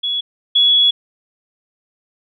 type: tone pair in turn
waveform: sine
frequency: 3374 / 3374 Hz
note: G#7 / G#7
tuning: +27 / +27 cents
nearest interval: unison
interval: 0 cents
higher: neither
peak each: -17 / -9 dBFS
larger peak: second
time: 0.03-0.21 / 0.55-0.91 s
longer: second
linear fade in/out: 10 ms
effects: none